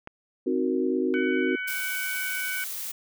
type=click; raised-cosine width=0.5 ms; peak=-23 dBFS; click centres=0.074 s
type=chord; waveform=sine; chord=C half-diminished seventh; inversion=none; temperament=equal; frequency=261.6 / 311.1 / 370 / 466.2 Hz; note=C4 / Eb4 / Gb4 / Bb4; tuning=0 / 0 / 0 / 0 cents; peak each=-27 / -30 / -26 / -32 dBFS; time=0.46-1.56 s; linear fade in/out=10 ms
type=harmonic tone; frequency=751 Hz; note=F#5; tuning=26 cents sharp; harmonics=2 / 3 / 4; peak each=-31 / -33 / -43 dBFS; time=1.14-2.64 s; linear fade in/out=0 ms
type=noise; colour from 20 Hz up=blue; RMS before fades=-34 dBFS; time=1.67-2.92 s; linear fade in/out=10 ms
effects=none